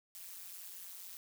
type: noise with amplitude modulation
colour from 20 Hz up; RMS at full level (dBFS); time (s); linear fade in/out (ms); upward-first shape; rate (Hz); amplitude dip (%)
blue; -45; 0.15-1.17; 0; sine; 182; 95
effects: none